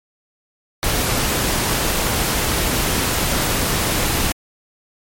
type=noise; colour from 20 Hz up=pink; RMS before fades=-19 dBFS; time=0.83-4.32 s; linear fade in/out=0 ms; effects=MP3 64 kbps